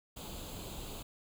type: noise with comb filter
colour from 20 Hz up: pink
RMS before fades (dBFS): -44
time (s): 0.16-1.03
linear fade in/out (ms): 10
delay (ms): 0.27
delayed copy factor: +0.7
effects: none